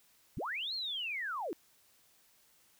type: linear two-way sweep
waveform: sine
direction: up then down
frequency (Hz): 61.7 to 4350 to 284.4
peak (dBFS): -35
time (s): 0.37-1.53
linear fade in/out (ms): 0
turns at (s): 0.74
effects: white hiss -67 dBFS RMS until 2.79 s